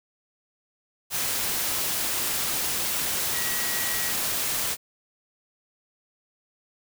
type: tone in noise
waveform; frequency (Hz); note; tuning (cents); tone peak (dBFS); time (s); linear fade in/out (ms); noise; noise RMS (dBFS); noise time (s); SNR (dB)
sine; 1914; A#6; +45; -34; 3.31-4.14; 50; white; -27; 1.1-4.77; -10
effects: none